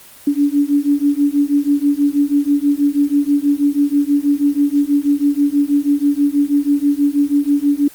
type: beating tone pair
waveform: sine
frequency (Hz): 284 / 290.2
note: C#4 / D4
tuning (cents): +42 / -21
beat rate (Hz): 6.2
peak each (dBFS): -15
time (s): 0.27-7.88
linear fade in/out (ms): 5
effects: white hiss -41 dBFS RMS until 7.94 s + Opus 24 kbps